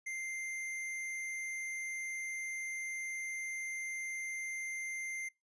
sine tone with hard clipping, 2093 Hz, C7, in tune, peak -39 dBFS, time 0.06-5.29 s, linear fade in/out 10 ms, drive 16 dB, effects noise-tail reverb RT60 0.2 s tail -23 dB re dry + resampled to 24000 Hz

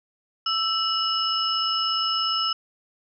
sine tone cluster, 1323 / 2927 / 5230 Hz, E6 / F#7 / E8, +6 / -19 / -15 cents, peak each -26 dBFS, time 0.46-2.53 s, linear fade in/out 5 ms, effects none

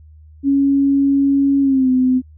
sine tone with pitch glide, 277.3 to 255.8 Hz, C#4 to C4, +1 to -39 cents, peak -11 dBFS, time 0.43-2.22 s, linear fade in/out 50 ms, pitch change -140 cents, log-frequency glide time 1.61-1.9 s, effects added 77 Hz sine -40 dBFS peak until 2.37 s

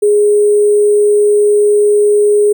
sine tone with sample-and-hold, 415.3 Hz, G#4, in tune, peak -6 dBFS, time 0.02-2.53 s, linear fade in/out 10 ms, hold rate 8820 Hz, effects none

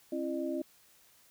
sine tone cluster, 268.2 / 335.2 / 606 Hz, C4 / E4 / D#5, +43 / +29 / -46 cents, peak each -36 / -35 / -38 dBFS, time 0.12-0.62 s, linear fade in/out 5 ms, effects white hiss -63 dBFS RMS until 1.3 s

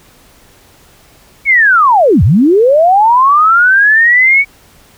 sine linear two-way sweep, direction down then up, 2257 to 75.1 to 2257 Hz, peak -4 dBFS, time 1.45-4.45 s, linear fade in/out 50 ms, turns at 2.23 s, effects pink hiss -44 dBFS RMS until 4.97 s

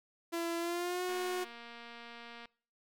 sawtooth tone with pitch glide, 337.2 to 363.5 Hz, E4 to F#4, +39 to -31 cents, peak -30 dBFS, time 0.32-1.45 s, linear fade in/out 20 ms, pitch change +130 cents, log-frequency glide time 0.58-1.03 s
click train, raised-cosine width 0.3 ms, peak -34 dBFS, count 322, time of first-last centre 1.09-2.456 s, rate 235 Hz
effects noise-tail reverb RT60 0.5 s tail -24 dB re dry

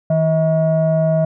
sine tone pair together, 159.75 / 639 Hz, D#3 / D#5, +46 / +46 cents, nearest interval 2 octaves, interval 2400 cents, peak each -14 dBFS, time 0.1-1.25 s, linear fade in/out 5 ms, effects tanh soft clip ceiling -8 dBFS

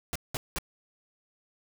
pink noise bursts, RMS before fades -32 dBFS, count 3, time 0.13-0.585 s, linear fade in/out 0 ms, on 25 ms, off 190 ms, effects none

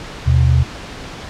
sine tone pair together, 79.19 / 125.7 Hz, D#2 / B2, +31 / +31 cents, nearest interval minor sixth, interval 800 cents, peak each -12 dBFS, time 0.26-0.64 s, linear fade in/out 20 ms, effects pink hiss -31 dBFS RMS until 1.29 s + low-pass 5000 Hz 12 dB/octave

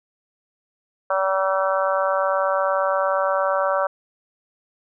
harmonic tone, 191.5 Hz, G3, 40 cents flat, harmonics 3 / 4 / 5 / 6 / 7 / 8, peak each -21 / -28 / -27 / -26 / -26 / -31 dBFS, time 1.1-3.87 s, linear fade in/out 5 ms, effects none

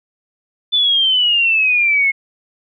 sine exponential sweep, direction down, 3520 to 2160 Hz, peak -11 dBFS, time 0.72-2.12 s, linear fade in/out 20 ms, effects none

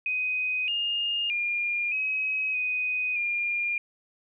sine tone with pitch steps, 2505 / 2831 / 2411 / 2544 / 2497 / 2408 Hz, D#7 / F7 / D7 / D#7 / D#7 / D7, +11 / +23 / +45 / +38 / +6 / +43 cents, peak -25 dBFS, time 0.06-3.78 s, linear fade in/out 2 ms, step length 620 ms, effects none

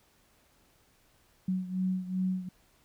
sine beating tone pair, 185 / 187.6 Hz, F#3 / F#3, 0 / +24 cents, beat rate 2.6 Hz, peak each -30 / -34 dBFS, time 1.48-2.49 s, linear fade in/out 5 ms, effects pink hiss -66 dBFS RMS until 2.84 s

